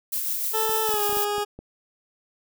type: noise with tremolo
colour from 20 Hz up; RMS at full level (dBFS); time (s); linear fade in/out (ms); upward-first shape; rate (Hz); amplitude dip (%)
violet; -26; 0.12-1.25; 10; sine; 6.7; 30
type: tone with pitch glide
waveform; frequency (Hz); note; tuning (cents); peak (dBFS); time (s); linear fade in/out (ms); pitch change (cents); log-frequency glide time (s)
20% pulse; 440 to 412.9; A4 to G#4; 0 to -10; -19; 0.53-1.45; 20; -110; 0.84-1.02
type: clicks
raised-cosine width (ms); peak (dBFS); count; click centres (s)
2; -26; 8; 0.695 / 0.891 / 0.941 / 1.094 / 1.127 / 1.17 / 1.382 / 1.59
effects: none